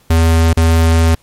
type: tone with dropouts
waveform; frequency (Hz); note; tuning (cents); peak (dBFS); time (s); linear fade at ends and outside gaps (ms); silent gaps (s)
square; 82; E2; -9; -8; 0.1-1.15; 5; 0.533-0.57
effects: pink hiss -51 dBFS RMS until 1.22 s + MP3 64 kbps